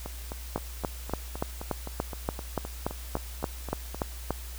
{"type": "two click trains", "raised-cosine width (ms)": 1, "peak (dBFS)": [-13, -22], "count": [14, 16], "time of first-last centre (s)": [[0.56, 4.306], [0.06, 3.946]], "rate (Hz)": [3.47, 3.86], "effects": ["added 60 Hz sine -38 dBFS peak until 4.58 s", "white hiss -46 dBFS RMS until 4.58 s"]}